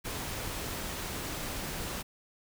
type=noise; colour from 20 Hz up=pink; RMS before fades=-37 dBFS; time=0.04-2.03 s; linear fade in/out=20 ms; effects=none